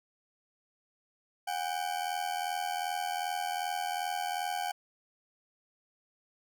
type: ring-modulated tone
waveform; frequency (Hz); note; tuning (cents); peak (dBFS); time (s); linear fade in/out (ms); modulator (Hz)
40% pulse; 766; G5; -40; -28; 1.47-4.72; 10; 41.3
effects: none